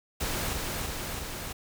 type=noise with echo; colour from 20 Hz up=pink; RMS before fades=-31 dBFS; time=0.2-0.54 s; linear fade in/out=10 ms; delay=330 ms; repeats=3; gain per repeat=-2 dB; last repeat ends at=1.53 s; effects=none